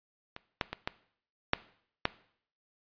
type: clicks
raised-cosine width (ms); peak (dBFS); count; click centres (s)
0.3; -25 / -12 / -19 / -15 / -7 / -9; 6; 0.364 / 0.612 / 0.73 / 0.875 / 1.534 / 2.054
effects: noise-tail reverb RT60 0.6 s tail -18 dB re dry + resampled to 11025 Hz